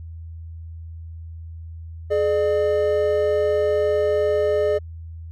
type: tone pair together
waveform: triangle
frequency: 422.4 / 600 Hz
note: G#4 / D5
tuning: +29 / +37 cents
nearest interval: tritone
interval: 608 cents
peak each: -18 dBFS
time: 2.1-4.79 s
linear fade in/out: 20 ms
effects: added 82 Hz sine -33 dBFS peak until 5.31 s